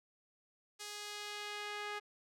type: tone with band-pass filter sweep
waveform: sawtooth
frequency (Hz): 415.3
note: G#4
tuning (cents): 0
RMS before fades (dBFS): -44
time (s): 0.79-2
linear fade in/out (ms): 20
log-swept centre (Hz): 6100 to 1800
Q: 0.85
effects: none